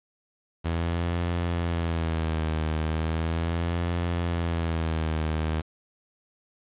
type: tone with vibrato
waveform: sawtooth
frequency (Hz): 82.41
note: E2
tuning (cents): 0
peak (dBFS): -21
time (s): 0.64-5.62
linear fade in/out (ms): 20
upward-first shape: sine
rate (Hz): 0.37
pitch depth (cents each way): 83
effects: resampled to 8000 Hz + 8-bit